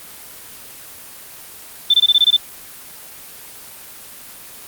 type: tone bursts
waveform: sine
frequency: 3536 Hz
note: A7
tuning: 8 cents sharp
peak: -8 dBFS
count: 8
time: 1.9-2.366 s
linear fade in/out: 5 ms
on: 39 ms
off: 22 ms
effects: white hiss -37 dBFS RMS until 4.67 s + Opus 24 kbps